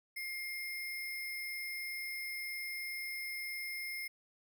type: tone with sample-and-hold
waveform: sine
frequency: 2121 Hz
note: C7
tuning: 23 cents sharp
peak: -38 dBFS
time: 0.16-4.08 s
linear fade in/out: 10 ms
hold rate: 7350 Hz
effects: none